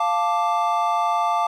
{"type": "chord", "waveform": "triangle", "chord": "D minor", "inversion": "first", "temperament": "equal", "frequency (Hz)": [698.5, 880, 1174.7], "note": ["F5", "A5", "D6"], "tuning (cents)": [0, 0, 0], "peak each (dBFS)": -21, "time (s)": [0, 1.47], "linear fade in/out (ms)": 5, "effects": []}